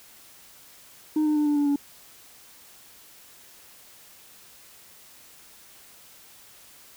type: tone with pitch steps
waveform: sine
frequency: 307.3 / 302.7 / 298.2 / 293.8 / 289.4 / 285.1 Hz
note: D#4 / D#4 / D4 / D4 / D4 / C#4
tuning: -21 / -48 / +27 / +1 / -25 / +49 cents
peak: -17 dBFS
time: 1.16-1.76 s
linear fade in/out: 5 ms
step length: 100 ms
effects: tanh soft clip ceiling -19 dBFS + white hiss -51 dBFS RMS until 6.96 s